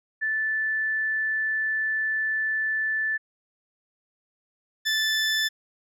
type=tone pair in turn; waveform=sine / 20% pulse; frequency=1754 / 1754 Hz; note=A6 / A6; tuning=-6 / -6 cents; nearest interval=unison; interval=0 cents; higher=neither; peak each=-23 / -17 dBFS; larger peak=second; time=0.21-3.18 / 4.85-5.49 s; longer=first; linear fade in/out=20 ms; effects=low-pass 10000 Hz 12 dB/octave